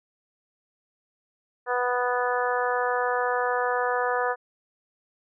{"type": "harmonic tone", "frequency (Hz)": 246.9, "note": "B3", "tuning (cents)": 0, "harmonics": [2, 3, 4, 5, 6, 7], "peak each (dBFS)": [-27, -29, -30, -31, -32, -32], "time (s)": [1.66, 4.36], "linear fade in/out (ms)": 50, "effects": []}